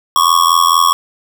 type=tone with amplitude modulation; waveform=square; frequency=1108.7 Hz; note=C#6; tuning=in tune; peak=-5 dBFS; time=0.16-0.93 s; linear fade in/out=0 ms; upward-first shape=sine; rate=84.4 Hz; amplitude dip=90%; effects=none